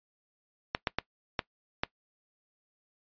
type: clicks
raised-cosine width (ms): 0.3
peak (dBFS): -11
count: 5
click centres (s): 0.749 / 0.872 / 0.986 / 1.392 / 1.835
effects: noise-tail reverb RT60 0.1 s tail -21 dB re dry + resampled to 11025 Hz